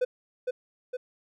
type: tone with echo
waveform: triangle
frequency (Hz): 502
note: B4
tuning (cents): +28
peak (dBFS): -20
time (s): 0.01-0.05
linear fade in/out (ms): 10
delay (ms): 460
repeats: 2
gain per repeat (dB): -4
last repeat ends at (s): 0.97
effects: none